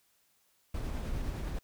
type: noise with tremolo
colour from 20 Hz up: brown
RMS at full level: -34 dBFS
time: 0.74-1.59 s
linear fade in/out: 5 ms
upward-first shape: triangle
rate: 9.8 Hz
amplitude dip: 30%
effects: white hiss -71 dBFS RMS until 1.63 s